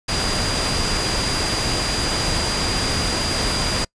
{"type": "tone in noise", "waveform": "sine", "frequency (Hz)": 4827, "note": "D8", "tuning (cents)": 47, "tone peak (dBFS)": -25, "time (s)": [0.08, 3.85], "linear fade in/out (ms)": 10, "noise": "pink", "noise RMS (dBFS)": -22, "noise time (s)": [0.08, 3.85], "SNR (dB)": -6, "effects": ["noise-tail reverb RT60 0.1 s tail -26 dB re dry", "resampled to 22050 Hz"]}